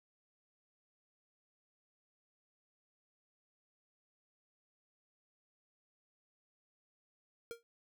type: tone with exponential decay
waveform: square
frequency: 466.2 Hz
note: A#4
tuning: in tune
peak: -39 dBFS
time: 7.51-7.63 s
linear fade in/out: 0 ms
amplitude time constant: 24 ms
effects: none

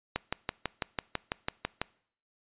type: click train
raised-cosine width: 0.3 ms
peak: -13 dBFS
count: 11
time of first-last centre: 0.16-1.816 s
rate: 6.04 Hz
effects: noise-tail reverb RT60 0.6 s tail -23 dB re dry + resampled to 8000 Hz

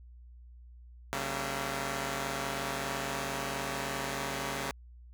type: tone cluster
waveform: 5% pulse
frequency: 137 / 190.9 / 228.3 / 297 / 655 Hz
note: C#3 / G3 / A#3 / D4 / E5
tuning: -20 / -46 / -36 / +20 / -11 cents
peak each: -25 / -29 / -28 / -34 / -34 dBFS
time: 1.13-4.71 s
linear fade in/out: 0 ms
effects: added 60 Hz sine -49 dBFS peak until 5.13 s

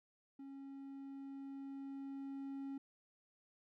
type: tone with level ramp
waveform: triangle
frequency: 274 Hz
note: C#4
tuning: 20 cents flat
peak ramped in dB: -47 to -40 dBFS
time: 0.39-2.78 s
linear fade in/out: 5 ms
effects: none

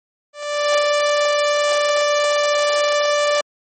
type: tone with ADSR envelope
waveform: sawtooth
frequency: 587.3 Hz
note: D5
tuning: in tune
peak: -9 dBFS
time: 0.33-3.41 s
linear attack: 450 ms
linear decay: 14 ms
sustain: -2 dB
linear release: 4 ms
effects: MP3 32 kbps

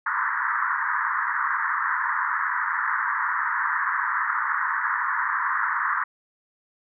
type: band-pass noise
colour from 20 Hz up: pink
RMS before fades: -25 dBFS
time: 0.06-6.04 s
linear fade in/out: 5 ms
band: 950 to 1900 Hz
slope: 96 dB/octave
effects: none

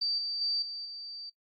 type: tone with level steps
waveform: sine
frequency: 4642 Hz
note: D8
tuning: 21 cents flat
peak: -27 / -31 / -27 / -36 / -39 dBFS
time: 0.01-1.3 s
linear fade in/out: 10 ms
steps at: 0.18 / 0.41 / 0.62 / 0.85 s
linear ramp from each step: 5 ms
effects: noise-tail reverb RT60 0.1 s tail -17 dB re dry + AAC 64 kbps

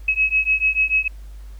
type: beating tone pair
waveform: sine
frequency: 2561 / 2567.8 Hz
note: D#7 / E7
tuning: +49 / -46 cents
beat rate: 6.8 Hz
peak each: -19 dBFS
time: 0.08-1.08 s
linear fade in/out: 5 ms
effects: added 50 Hz sine -34 dBFS peak until 1.59 s + pink hiss -55 dBFS RMS until 1.59 s

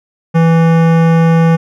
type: tone with hard clipping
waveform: sine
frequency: 164.81 Hz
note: E3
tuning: in tune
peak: -8 dBFS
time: 0.34-1.57 s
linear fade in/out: 20 ms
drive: 18 dB
effects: none

